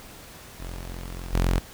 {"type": "tone with level steps", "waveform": "sawtooth", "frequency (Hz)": 43.92, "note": "F1", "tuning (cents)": 11, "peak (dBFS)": [-30, -16], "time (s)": [0.59, 1.6], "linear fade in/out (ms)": 20, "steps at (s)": 1.33, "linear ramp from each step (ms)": 5, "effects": ["pink hiss -45 dBFS RMS until 1.73 s"]}